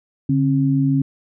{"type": "tone pair together", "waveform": "sine", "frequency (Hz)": [142.97, 269.9], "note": ["D3", "C#4"], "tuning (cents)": [-46, -46], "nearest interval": "major seventh", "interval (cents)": 1100, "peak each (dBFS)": -17, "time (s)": [0.29, 1.02], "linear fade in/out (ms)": 5, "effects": []}